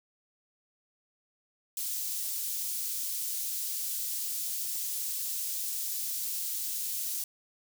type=high-pass noise; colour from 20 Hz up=white; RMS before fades=-34 dBFS; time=1.77-7.24 s; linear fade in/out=2 ms; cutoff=5400 Hz; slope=12 dB/octave; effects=none